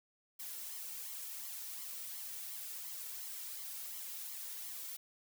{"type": "noise with flanger", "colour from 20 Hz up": "blue", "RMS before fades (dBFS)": -45, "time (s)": [0.39, 4.97], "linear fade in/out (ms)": 10, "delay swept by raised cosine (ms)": [0.94, 2.24], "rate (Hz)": 2.8, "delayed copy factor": 0.6, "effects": []}